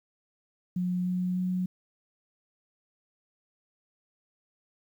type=tone with pitch steps; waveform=sine; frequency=180.2 / 181.56 / 182.93 Hz; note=F#3 / F#3 / F#3; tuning=-45 / -32 / -19 cents; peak=-26 dBFS; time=0.76-1.66 s; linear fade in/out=5 ms; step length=300 ms; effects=10-bit